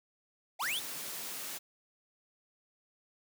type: linear sweep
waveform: square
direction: up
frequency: 622.3 to 3761 Hz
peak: -33 dBFS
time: 0.59-0.8 s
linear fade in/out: 20 ms
type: high-pass noise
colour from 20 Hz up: white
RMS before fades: -41 dBFS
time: 0.61-1.59 s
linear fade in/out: 20 ms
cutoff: 130 Hz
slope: 48 dB/octave
effects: none